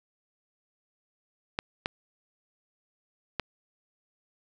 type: clicks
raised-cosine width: 0.3 ms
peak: -12 dBFS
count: 3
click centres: 1.589 / 1.859 / 3.397 s
effects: none